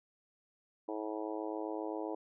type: harmonic tone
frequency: 107.6 Hz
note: A2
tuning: 38 cents flat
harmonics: 3 / 4 / 5 / 6 / 7 / 8 / 9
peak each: -40 / -42 / -44 / -46 / -47 / -48 / -49 dBFS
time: 0.88-2.15 s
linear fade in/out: 5 ms
effects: none